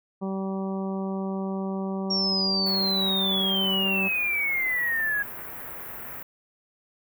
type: harmonic tone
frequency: 192.5 Hz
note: G3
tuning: 31 cents flat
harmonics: 1 / 2 / 3 / 4 / 5 / 6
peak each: -28 / -34 / -38 / -40 / -42 / -44 dBFS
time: 0.21-4.09 s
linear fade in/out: 20 ms
type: exponential sweep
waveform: sine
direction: down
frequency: 5588 to 1644 Hz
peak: -23 dBFS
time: 2.1-5.23 s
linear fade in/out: 10 ms
type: band-stop noise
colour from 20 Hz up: white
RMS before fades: -38 dBFS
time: 2.66-6.23 s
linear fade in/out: 5 ms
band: 2000 to 14000 Hz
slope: 24 dB/octave
effects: none